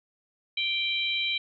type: harmonic tone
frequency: 784 Hz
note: G5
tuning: in tune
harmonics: 3 / 4 / 5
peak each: -29 / -30 / -31 dBFS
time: 0.57-1.38 s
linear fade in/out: 5 ms
effects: none